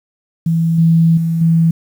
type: tone with level steps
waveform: sine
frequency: 164.81 Hz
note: E3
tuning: in tune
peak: -11 / -7 / -13 / -8 dBFS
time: 0.46-1.71 s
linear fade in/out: 5 ms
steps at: 0.78 / 1.17 / 1.41 s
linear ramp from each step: 5 ms
effects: 7-bit